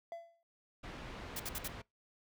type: tone with exponential decay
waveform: triangle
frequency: 675 Hz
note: E5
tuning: 41 cents sharp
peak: -37 dBFS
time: 0.12-0.43 s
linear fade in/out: 1 ms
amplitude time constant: 66 ms
type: low-pass noise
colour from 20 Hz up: pink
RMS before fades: -47 dBFS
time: 0.83-1.82 s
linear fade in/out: 10 ms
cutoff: 3200 Hz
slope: 12 dB/octave
type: noise bursts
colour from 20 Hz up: white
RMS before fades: -40 dBFS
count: 4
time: 1.36-1.679 s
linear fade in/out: 5 ms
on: 37 ms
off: 57 ms
effects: noise-tail reverb RT60 0.2 s tail -24 dB re dry